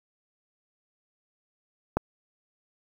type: click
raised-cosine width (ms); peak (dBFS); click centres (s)
1; -9; 1.97
effects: 7-bit